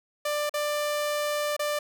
sawtooth tone with dropouts, 592 Hz, D5, 14 cents sharp, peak -22 dBFS, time 0.25-1.79 s, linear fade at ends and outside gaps 5 ms, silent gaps 0.495-0.539 / 1.566-1.593 s, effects none

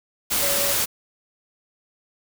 sine tone in noise, 564 Hz, C#5, 30 cents sharp, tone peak -27 dBFS, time 0.41-0.74 s, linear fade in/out 20 ms, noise white, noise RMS -22 dBFS, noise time 0.3-0.86 s, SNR -8 dB, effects none

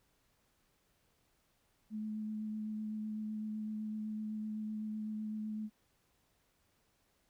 sine tone with vibrato, 214.9 Hz, A3, 41 cents flat, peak -37 dBFS, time 1.9-5.7 s, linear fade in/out 50 ms, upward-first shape sine, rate 7.9 Hz, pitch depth 12 cents each way, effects pink hiss -75 dBFS RMS until 7.29 s

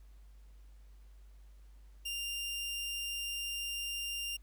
sawtooth tone, 2794 Hz, F7, in tune, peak -33 dBFS, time 2.05-4.37 s, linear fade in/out 10 ms, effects added 50 Hz sine -53 dBFS peak until 4.42 s + pink hiss -72 dBFS RMS until 4.42 s

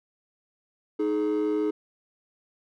triangle tone pair together, 311.1 / 423.5 Hz, D#4 / G#4, 0 / +34 cents, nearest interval perfect fourth, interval 534 cents, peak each -23 dBFS, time 0.99-1.71 s, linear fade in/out 10 ms, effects tanh soft clip ceiling -17 dBFS

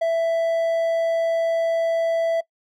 triangle tone, 662 Hz, E5, 7 cents sharp, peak -16 dBFS, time 0.01-2.41 s, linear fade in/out 10 ms, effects noise-tail reverb RT60 0.1 s tail -22 dB re dry

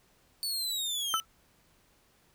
sawtooth linear sweep, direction down, 4500 to 2987 Hz, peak -28 dBFS, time 0.43-1.2 s, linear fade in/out 0 ms
sine tone with exponential decay, 1318.5 Hz, E6, in tune, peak -21 dBFS, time 1.14-1.25 s, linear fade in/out 0 ms, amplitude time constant 22 ms
effects pink hiss -66 dBFS RMS until 2.34 s

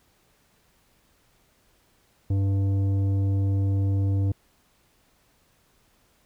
sine tone with tanh clipping, 98 Hz, G2, in tune, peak -22 dBFS, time 2.3-4.32 s, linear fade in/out 5 ms, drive 10 dB, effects pink hiss -64 dBFS RMS until 6.25 s

